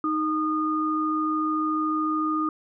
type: tone pair together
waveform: sine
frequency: 311.1 / 1224.8 Hz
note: D#4 / D#6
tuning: 0 / -28 cents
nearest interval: 2 octaves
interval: 2372 cents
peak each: -25 dBFS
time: 0.04-2.49 s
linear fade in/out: 2 ms
effects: none